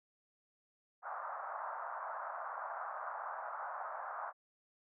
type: band-pass noise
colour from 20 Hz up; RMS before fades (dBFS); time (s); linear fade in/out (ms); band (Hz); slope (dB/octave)
white; -43; 1.02-4.33; 50; 630 to 1400; 48
effects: none